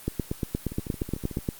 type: two click trains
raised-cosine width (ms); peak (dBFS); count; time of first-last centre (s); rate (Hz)
3; -22 / -13; 10 / 13; 0.72-1.387 / 0.08-1.488; 13.5 / 8.52
effects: white hiss -46 dBFS RMS until 1.59 s + Opus 24 kbps